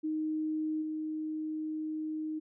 sine tone with level steps, 311.1 Hz, D#4, in tune, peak -30 / -33 dBFS, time 0.03-2.4 s, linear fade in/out 20 ms, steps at 0.81 s, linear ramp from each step 20 ms, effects none

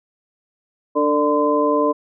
sine tone cluster, 294.9 / 448.5 / 593 / 1026 Hz, D4 / A4 / D5 / C6, +7 / +33 / +17 / -34 cents, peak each -20 dBFS, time 0.95-1.93 s, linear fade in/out 20 ms, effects none

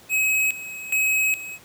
square tone with tremolo, 2553 Hz, D#7, 44 cents sharp, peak -19 dBFS, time 0.09-1.59 s, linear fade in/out 50 ms, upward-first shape square, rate 1.2 Hz, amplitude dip 80%, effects pink hiss -49 dBFS RMS until 1.64 s + high-pass 100 Hz 12 dB/octave

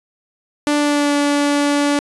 sawtooth tone with pitch glide, 293.7 to 288.3 Hz, D4 to D4, 0 to -32 cents, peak -10 dBFS, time 0.67-1.99 s, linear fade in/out 0 ms, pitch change -32 cents, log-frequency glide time 0.77-1.14 s, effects resampled to 24000 Hz

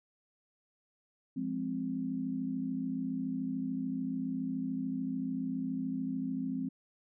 sine chord, F minor, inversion none, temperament equal, 174.61 / 207.7 / 261.6 Hz, F3 / Ab3 / C4, 0 / 0 / 0 cents, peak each -40 / -39 / -34 dBFS, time 1.36-6.69 s, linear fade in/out 10 ms, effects none

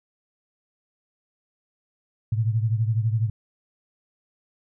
sine beating tone pair, 109.5 / 121.5 Hz, A2 / B2, -8 / -28 cents, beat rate 12 Hz, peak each -21 / -26 dBFS, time 2.32-3.3 s, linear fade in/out 5 ms, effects none

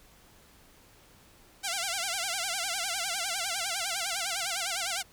5% pulse tone with vibrato, 733 Hz, F#5, 16 cents flat, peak -18 dBFS, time 1.63-5.03 s, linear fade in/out 20 ms, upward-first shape sine, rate 9.9 Hz, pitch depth 160 cents each way, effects pink hiss -58 dBFS RMS until 5.12 s

